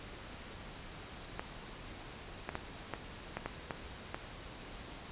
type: clicks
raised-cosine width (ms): 0.5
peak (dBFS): -21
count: 8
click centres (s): 1.395 / 2.491 / 2.554 / 2.937 / 3.37 / 3.46 / 3.708 / 4.145
effects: pink hiss -48 dBFS RMS until 5.11 s + resampled to 8000 Hz